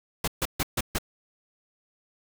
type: noise bursts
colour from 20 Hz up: pink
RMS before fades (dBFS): -26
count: 5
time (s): 0.24-0.985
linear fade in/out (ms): 5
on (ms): 37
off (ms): 140
effects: none